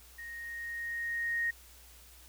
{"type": "tone with level ramp", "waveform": "sine", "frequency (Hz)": 1864.7, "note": "A#6", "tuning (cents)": 0, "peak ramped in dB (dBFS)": [-42, -28], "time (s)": [0.18, 1.51], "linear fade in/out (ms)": 10, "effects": ["added 60 Hz sine -57 dBFS peak until 2.28 s", "white hiss -57 dBFS RMS until 2.28 s"]}